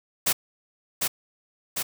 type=noise with echo; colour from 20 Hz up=white; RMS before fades=-22 dBFS; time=0.26-0.33 s; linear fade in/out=10 ms; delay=750 ms; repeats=2; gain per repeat=-3 dB; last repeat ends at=1.83 s; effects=none